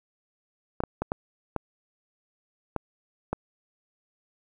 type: clicks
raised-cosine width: 1 ms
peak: -13 dBFS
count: 7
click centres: 0.804 / 0.837 / 1.02 / 1.119 / 1.563 / 2.763 / 3.33 s
effects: 9-bit